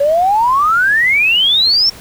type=exponential sweep; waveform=triangle; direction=up; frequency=553 to 5540 Hz; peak=-5 dBFS; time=0-1.9 s; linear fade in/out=10 ms; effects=tanh soft clip ceiling -7 dBFS + pink hiss -36 dBFS RMS until 2 s